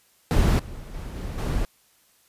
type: noise with level steps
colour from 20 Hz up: brown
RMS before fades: -18 / -38 / -34 / -32 / -25 dBFS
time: 0.31-1.65 s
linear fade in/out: 0 ms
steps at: 0.59 / 0.94 / 1.16 / 1.38 s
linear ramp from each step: 5 ms
effects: white hiss -61 dBFS RMS until 2.28 s + resampled to 32000 Hz